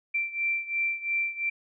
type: beating tone pair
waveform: sine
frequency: 2349 / 2351.9 Hz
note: D7 / D7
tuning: 0 / +2 cents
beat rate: 2.9 Hz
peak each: -28 / -31 dBFS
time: 0.14-1.5 s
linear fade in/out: 10 ms
effects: none